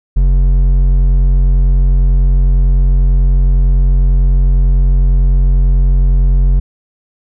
triangle tone with hard clipping, 45.49 Hz, F#1, 29 cents flat, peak -8 dBFS, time 0.16-6.6 s, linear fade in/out 10 ms, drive 10 dB, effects none

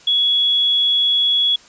sine tone, 3365 Hz, G#7, 22 cents sharp, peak -13 dBFS, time 0.07-1.56 s, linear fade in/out 5 ms, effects white hiss -46 dBFS RMS until 1.68 s + resampled to 16000 Hz

